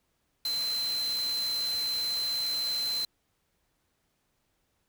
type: tone in noise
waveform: sine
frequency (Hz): 4082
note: C8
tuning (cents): -44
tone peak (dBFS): -28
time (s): 0.45-3.05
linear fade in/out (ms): 2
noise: white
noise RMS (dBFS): -40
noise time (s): 0.45-3.05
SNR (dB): +9
effects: pink hiss -75 dBFS RMS until 4.88 s